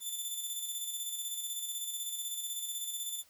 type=tone with tremolo; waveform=10% pulse; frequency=3520 Hz; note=A7; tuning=in tune; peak=-27 dBFS; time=0-3.24 s; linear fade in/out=50 ms; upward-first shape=square; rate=16 Hz; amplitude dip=40%; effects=white hiss -64 dBFS RMS until 3.29 s